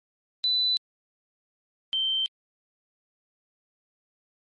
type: tone pair in turn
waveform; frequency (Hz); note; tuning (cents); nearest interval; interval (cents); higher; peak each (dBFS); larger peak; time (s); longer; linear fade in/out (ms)
sine; 3992 / 3119; B7 / G7; +18 / -9; major third; 427; first; -21 / -23; first; 0.44-0.77 / 1.93-2.26; neither; 0
effects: MP3 48 kbps